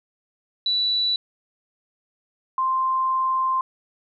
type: tone pair in turn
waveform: sine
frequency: 3951 / 1046.5 Hz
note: B7 / C6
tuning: 0 / 0 cents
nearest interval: octave + major seventh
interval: 2300 cents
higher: first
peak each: -19 dBFS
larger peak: neither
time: 0.66-1.16 / 2.58-3.61 s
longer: second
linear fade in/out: 2 ms
effects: none